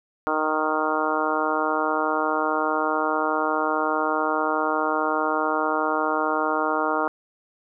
harmonic tone, 155.2 Hz, D#3, 4 cents flat, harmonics 2 / 3 / 4 / 5 / 6 / 7 / 8 / 9, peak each -29 / -29 / -29 / -29 / -29 / -29 / -29 / -29 dBFS, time 0.27-7.08 s, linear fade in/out 0 ms, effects none

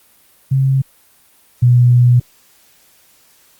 sine tone pair in turn, 134.2 / 122.59 Hz, C3 / B2, +44 / -12 cents, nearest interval major second, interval 156 cents, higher first, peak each -10 / -6 dBFS, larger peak second, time 0.51-0.82 / 1.62-2.2 s, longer second, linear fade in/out 10 ms, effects white hiss -51 dBFS RMS until 3.59 s + Opus 32 kbps

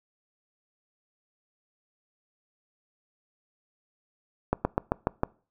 slowing click train, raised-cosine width 1 ms, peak -9 dBFS, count 6, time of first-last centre 4.53-5.234 s, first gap 120 ms, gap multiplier 1.08, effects noise-tail reverb RT60 0.4 s tail -24 dB re dry

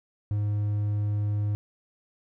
triangle tone, 103.83 Hz, G#2, in tune, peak -22 dBFS, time 0.31-1.55 s, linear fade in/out 0 ms, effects none

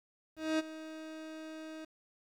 30% pulse tone with ADSR envelope, 315.4 Hz, D#4, 24 cents sharp, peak -25 dBFS, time 0.36-1.85 s, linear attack 230 ms, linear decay 24 ms, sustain -16 dB, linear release 7 ms, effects low-pass 6000 Hz 12 dB/octave + 10-bit

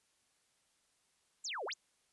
sine exponential two-way sweep, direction down then up, 8010 to 364.2 to 8010 Hz, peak -38 dBFS, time 1.44-1.74 s, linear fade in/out 10 ms, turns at 1.65 s, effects white hiss -75 dBFS RMS until 2.12 s + resampled to 24000 Hz

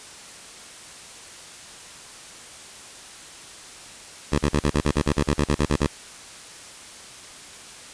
10% pulse tone bursts, 73.4 Hz, D2, in tune, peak -10 dBFS, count 15, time 4.32-5.869 s, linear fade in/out 5 ms, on 65 ms, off 41 ms, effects white hiss -42 dBFS RMS until 7.93 s + resampled to 22050 Hz

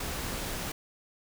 pink noise, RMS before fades -35 dBFS, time 0-0.72 s, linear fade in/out 5 ms, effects none

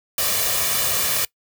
white noise with comb filter, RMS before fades -21 dBFS, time 0.18-1.25 s, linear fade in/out 2 ms, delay 1.7 ms, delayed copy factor +0.6, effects noise-tail reverb RT60 0.1 s tail -22 dB re dry + high-pass 60 Hz 12 dB/octave

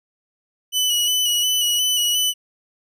sawtooth tone with vibrato, 2960 Hz, F#7, in tune, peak -14 dBFS, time 0.72-2.34 s, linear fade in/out 50 ms, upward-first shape square, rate 2.8 Hz, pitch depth 23 cents each way, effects none

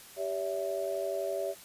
sine chord, C# diminished, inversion second, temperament equal with one note detuned, 392 / 567.7 / 659.3 Hz, G4 / C#5 / E5, 0 / +41 / 0 cents, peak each -36 / -34 / -35 dBFS, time 0.16-1.55 s, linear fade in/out 50 ms, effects white hiss -51 dBFS RMS until 1.64 s + resampled to 32000 Hz

